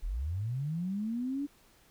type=linear sweep; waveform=sine; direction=up; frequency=33 to 291.7 Hz; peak=-31 dBFS; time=0.02-1.47 s; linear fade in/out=20 ms; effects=pink hiss -63 dBFS RMS until 1.9 s